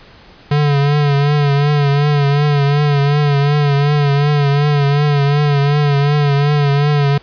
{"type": "tone with vibrato", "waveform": "square", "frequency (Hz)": 144.2, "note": "D3", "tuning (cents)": -31, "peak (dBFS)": -11, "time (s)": [0.51, 7.18], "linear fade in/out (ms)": 5, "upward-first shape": "triangle", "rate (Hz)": 2.7, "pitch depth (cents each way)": 58, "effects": ["pink hiss -42 dBFS RMS until 7.22 s", "resampled to 11025 Hz"]}